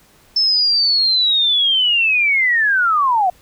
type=linear sweep; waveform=sine; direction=down; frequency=5300 to 698.5 Hz; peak=-12 dBFS; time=0.36-3.3 s; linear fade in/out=5 ms; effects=pink hiss -51 dBFS RMS until 3.41 s